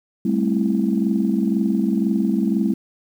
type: chord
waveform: sine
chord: A minor seventh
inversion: third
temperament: just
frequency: 198 / 220 / 264 / 330 Hz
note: G3 / A3 / C4 / E4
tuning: +18 / 0 / +16 / +2 cents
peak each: -20 / -21 / -24 / -24 dBFS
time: 0.25-2.74 s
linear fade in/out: 5 ms
effects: tanh soft clip ceiling -6 dBFS + 8-bit